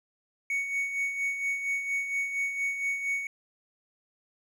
triangle tone with tremolo, 2228 Hz, C#7, 8 cents sharp, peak -24 dBFS, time 0.5-3.27 s, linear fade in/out 2 ms, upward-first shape sine, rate 4.3 Hz, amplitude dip 55%, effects none

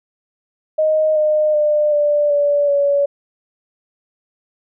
sine tone with pitch steps, 622.3 / 610.9 / 599.7 / 588.7 / 577.9 / 567.4 Hz, D#5 / D#5 / D5 / D5 / D5 / C#5, 0 / -32 / +36 / +4 / -28 / +40 cents, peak -12 dBFS, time 0.78-3.06 s, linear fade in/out 10 ms, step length 380 ms, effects none

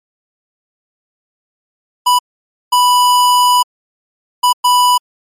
square tone bursts at uneven times, 987.8 Hz, B5, in tune, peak -8 dBFS, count 4, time 2.06-2.19 / 2.72-3.63 / 4.43-4.53 / 4.64-4.98 s, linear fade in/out 10 ms, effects MP3 64 kbps

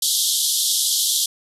pink band-pass noise, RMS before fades -20 dBFS, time 0.02-1.26 s, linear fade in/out 5 ms, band 3200 to 13000 Hz, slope 96 dB/octave, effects none

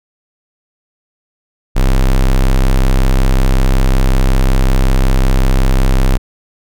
square tone, 32.7 Hz, C1, in tune, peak -8 dBFS, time 1.75-6.18 s, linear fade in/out 20 ms, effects none

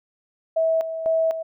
sine tone with tremolo, 649 Hz, E5, 27 cents flat, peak -17 dBFS, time 0.56-1.43 s, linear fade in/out 10 ms, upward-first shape square, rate 2 Hz, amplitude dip 65%, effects none

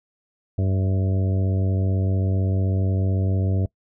harmonic tone with a mistuned harmonic, 95.8 Hz, G2, 39 cents flat, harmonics 1 / 2 / 3 / 4 / 5 / 6 / 7, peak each -19 / -29 / -32 / -35 / -37 / -39 / -38 dBFS, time 0.58-3.66 s, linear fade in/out 5 ms, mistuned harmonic 7, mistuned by -24 cents, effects noise-tail reverb RT60 0.1 s tail -22 dB re dry

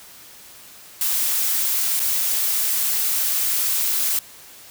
blue noise with dropouts, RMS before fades -21 dBFS, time 1.01-4.19 s, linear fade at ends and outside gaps 2 ms, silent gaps 1.996-2 s, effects white hiss -44 dBFS RMS until 4.7 s

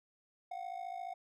triangle ring-modulated tone, 730 Hz, F#5, 24 cents flat, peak -35 dBFS, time 0.51-1.14 s, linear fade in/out 5 ms, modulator 27.2 Hz, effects none

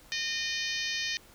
harmonic tone, 612 Hz, D#5, 29 cents flat, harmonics 3 / 4 / 5 / 6 / 7 / 8 / 9 / 10, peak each -36 / -37 / -38 / -39 / -39 / -40 / -41 / -41 dBFS, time 0.12-1.17 s, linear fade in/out 0 ms, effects pink hiss -56 dBFS RMS until 1.34 s

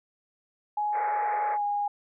sine tone with pitch glide, 837 to 820.2 Hz, G#5 to G#5, +13 to -22 cents, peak -25 dBFS, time 0.77-1.88 s, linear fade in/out 5 ms, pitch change -35 cents, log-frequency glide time 1.56-1.63 s
pink band-pass noise, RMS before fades -36 dBFS, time 0.92-1.58 s, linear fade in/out 50 ms, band 420 to 2200 Hz, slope 96 dB/octave
effects none

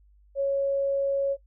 sine tone, 553 Hz, C#5, 4 cents flat, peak -22 dBFS, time 0.35-1.37 s, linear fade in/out 50 ms, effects noise-tail reverb RT60 0.1 s tail -19 dB re dry + added 50 Hz sine -55 dBFS peak until 1.46 s

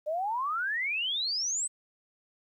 sine exponential sweep, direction up, 587.3 to 8372 Hz, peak -28 dBFS, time 0.06-1.68 s, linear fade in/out 20 ms, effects 11-bit

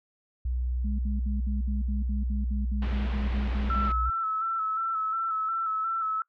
sine tone with pitch glide, 61.74 to 60.78 Hz, B1 to B1, 0 to -27 cents, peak -26 dBFS, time 0.45-4.1 s, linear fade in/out 5 ms, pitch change -27 cents, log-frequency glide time 2.08-2.75 s
sine tone bursts, 207.6 Hz, G#3, in tune, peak -32 dBFS, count 15, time 0.84-3.902 s, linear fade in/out 10 ms, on 150 ms, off 58 ms
pink low-pass noise, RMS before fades -39 dBFS, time 2.82-3.92 s, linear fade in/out 2 ms, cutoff 3300 Hz, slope 24 dB/octave
sine tone with vibrato, 1318.5 Hz, E6, in tune, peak -26 dBFS, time 3.7-6.22 s, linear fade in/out 2 ms, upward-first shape square, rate 2.8 Hz, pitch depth 27 cents each way
effects noise-tail reverb RT60 0.1 s tail -22 dB re dry

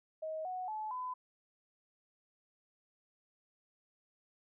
sine tone with pitch steps, 631 / 737.5 / 862 / 1007.5 Hz, D#5 / F#5 / A5 / B5, +24 / -6 / -36 / +34 cents, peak -37 dBFS, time 0.22-1.14 s, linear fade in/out 10 ms, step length 230 ms, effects none

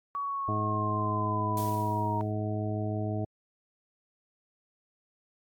sine exponential sweep, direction down, 1132 to 932.3 Hz, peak -30 dBFS, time 0.15-2.21 s, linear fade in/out 0 ms
harmonic tone, 106.1 Hz, G#2, 38 cents sharp, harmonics 1 / 2 / 3 / 4 / 6 / 7, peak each -31 / -37 / -37 / -40 / -38 / -42 dBFS, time 0.48-3.25 s, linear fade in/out 5 ms
blue noise with exponential decay, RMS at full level -38 dBFS, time 1.57-2.31 s, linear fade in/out 1 ms, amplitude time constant 160 ms
effects AAC 64 kbps

